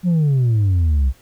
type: exponential sweep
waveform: sine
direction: down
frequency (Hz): 185 to 62.2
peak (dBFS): -10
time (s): 0.03-1.13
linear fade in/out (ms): 50
effects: tanh soft clip ceiling -12 dBFS + pink hiss -52 dBFS RMS until 1.21 s